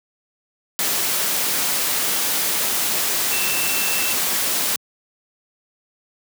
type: tone in noise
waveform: sine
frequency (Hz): 2675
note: E7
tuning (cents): +25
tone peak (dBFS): -26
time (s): 3.32-4.13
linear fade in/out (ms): 0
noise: white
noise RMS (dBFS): -21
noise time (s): 0.79-4.76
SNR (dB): -8
effects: high-pass 150 Hz 12 dB/octave